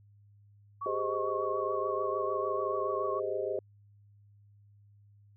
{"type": "tone with vibrato", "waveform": "sine", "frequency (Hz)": 1108, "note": "C#6", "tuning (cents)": -1, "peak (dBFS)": -34, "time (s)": [0.81, 3.2], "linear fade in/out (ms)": 10, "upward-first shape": "triangle", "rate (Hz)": 6.8, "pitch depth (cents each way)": 49}
{"type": "chord", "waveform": "sine", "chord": "Ab major seventh", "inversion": "third", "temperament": "just", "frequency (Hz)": [389.3, 415.3, 519.1, 623], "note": ["G4", "Ab4", "C5", "Eb5"], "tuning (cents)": [-12, 0, -14, 2], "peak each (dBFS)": -36, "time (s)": [0.86, 3.59], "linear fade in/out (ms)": 2}
{"effects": ["added 102 Hz sine -57 dBFS peak until 5.36 s"]}